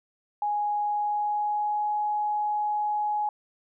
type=tone with pitch glide; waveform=sine; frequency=830.6 to 838.8 Hz; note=G#5 to G#5; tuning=0 to +17 cents; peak=-24 dBFS; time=0.42-3.29 s; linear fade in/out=2 ms; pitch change=+17 cents; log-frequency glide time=0.81-1.92 s; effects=none